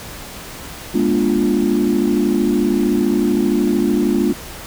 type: chord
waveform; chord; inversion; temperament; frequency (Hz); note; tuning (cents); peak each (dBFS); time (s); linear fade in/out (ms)
sine; G# diminished seventh; none; equal with one note detuned; 207.7 / 241 / 293.7 / 349.2; G#3 / B3 / D4 / F4; 0 / -42 / 0 / 0; -18; 0.94-4.33; 10
effects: tanh soft clip ceiling -6 dBFS + pink hiss -33 dBFS RMS until 4.66 s